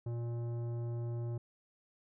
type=tone with tanh clipping; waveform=sine; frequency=118.1 Hz; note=A#2; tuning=23 cents sharp; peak=-37 dBFS; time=0.06-1.38 s; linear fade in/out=5 ms; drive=13 dB; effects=none

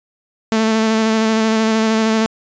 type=tone with vibrato; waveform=sawtooth; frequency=221 Hz; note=A3; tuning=8 cents sharp; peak=-9 dBFS; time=0.52-2.26 s; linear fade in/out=0 ms; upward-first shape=square; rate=13 Hz; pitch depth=15 cents each way; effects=resampled to 16000 Hz

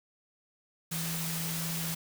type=tone in noise; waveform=sine; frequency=164.81 Hz; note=E3; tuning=in tune; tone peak=-35 dBFS; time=0.91-1.95 s; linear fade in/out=10 ms; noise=white; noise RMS=-36 dBFS; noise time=0.91-1.95 s; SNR=-2 dB; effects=none

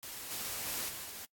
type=noise with level steps; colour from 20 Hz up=white; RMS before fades=-44 / -39 / -37 / -43 / -45 dBFS; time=0.03-1.25 s; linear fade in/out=0 ms; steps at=0.3 / 0.66 / 0.88 / 1.04 s; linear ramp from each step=20 ms; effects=noise-tail reverb RT60 0.1 s tail -23 dB re dry + AAC 64 kbps

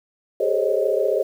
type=tone cluster; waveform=sine; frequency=395.3 / 430 / 525 / 551 / 621 Hz; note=G4 / A4 / C5 / C#5 / D#5; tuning=+15 / -40 / +6 / -11 / -3 cents; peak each=-24 dBFS; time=0.4-1.23 s; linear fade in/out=5 ms; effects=8-bit

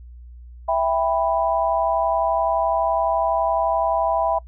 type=chord; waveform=sine; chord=E minor; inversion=none; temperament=just; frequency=659.3 / 791.1 / 988.9 Hz; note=E5 / G5 / B5; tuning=0 / +16 / +2 cents; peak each=-20 / -23 / -23 dBFS; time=0.68-4.39 s; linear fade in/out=10 ms; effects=noise-tail reverb RT60 0.1 s tail -25 dB re dry + added 60 Hz sine -38 dBFS peak until 4.47 s

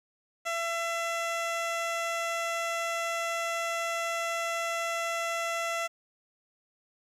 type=tone; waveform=15% pulse; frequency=672 Hz; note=E5; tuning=33 cents sharp; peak=-23 dBFS; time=0.45-5.88 s; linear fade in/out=20 ms; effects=low-pass 10000 Hz 12 dB/octave + 10-bit

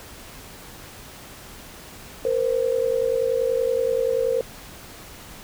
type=tone pair together; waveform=sine; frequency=466.2 / 516.7 Hz; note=A#4 / C5; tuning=0 / -22 cents; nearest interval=major second; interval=178 cents; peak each=-22 dBFS; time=2.25-4.41 s; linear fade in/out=2 ms; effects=pink hiss -42 dBFS RMS until 5.43 s

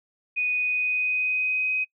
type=tone with pitch glide; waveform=sine; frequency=2483 to 2518 Hz; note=D#7 to D#7; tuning=-4 to +20 cents; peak=-22 dBFS; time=0.36-1.85 s; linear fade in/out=20 ms; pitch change=+24 cents; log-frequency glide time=0.51-1.72 s; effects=noise-tail reverb RT60 0.1 s tail -26 dB re dry

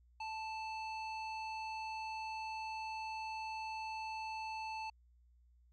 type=tone with low-pass filter; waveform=square; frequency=880 Hz; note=A5; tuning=in tune; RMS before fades=-43 dBFS; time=0.2-4.9 s; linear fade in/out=5 ms; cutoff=3700 Hz; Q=1.8; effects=added 60 Hz sine -64 dBFS peak until 5.72 s

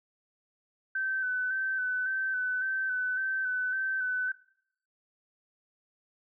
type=tone with vibrato; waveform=sine; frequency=1526 Hz; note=G6; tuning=47 cents flat; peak=-28 dBFS; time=0.95-4.32 s; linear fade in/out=5 ms; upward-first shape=square; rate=1.8 Hz; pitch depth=24 cents each way; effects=noise-tail reverb RT60 0.7 s tail -22 dB re dry

